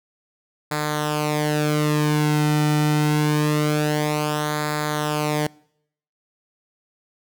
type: tone with flanger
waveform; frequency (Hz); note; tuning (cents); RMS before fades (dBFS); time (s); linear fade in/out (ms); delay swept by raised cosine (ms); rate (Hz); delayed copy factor
sawtooth; 150.5; D3; +43; -21; 0.71-5.47; 5; 0.34 to 1.84; 0.25; -0.7
effects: noise-tail reverb RT60 0.7 s tail -25 dB re dry